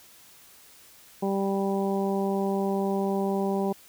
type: harmonic tone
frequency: 196 Hz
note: G3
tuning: in tune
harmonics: 1 / 2 / 3 / 4 / 5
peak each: -27 / -28 / -34 / -33 / -38 dBFS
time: 1.22-3.73 s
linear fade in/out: 10 ms
effects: white hiss -53 dBFS RMS until 3.88 s